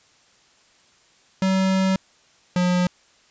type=tone pair in turn; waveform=square; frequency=190 / 179.34 Hz; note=F#3 / F3; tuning=+46 / +46 cents; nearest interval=minor second; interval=100 cents; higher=first; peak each=-18 dBFS; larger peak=neither; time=1.42-1.96 / 2.56-2.87 s; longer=first; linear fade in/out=2 ms; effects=white hiss -57 dBFS RMS until 3.3 s + resampled to 16000 Hz